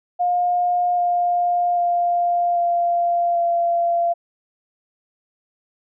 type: tone with pitch steps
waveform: sine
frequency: 711 / 704.9 / 698.8 / 692.8 / 686.8 Hz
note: F5 / F5 / F5 / F5 / F5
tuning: +31 / +16 / +1 / -14 / -29 cents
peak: -16 dBFS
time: 0.19-4.14 s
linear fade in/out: 20 ms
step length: 790 ms
effects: none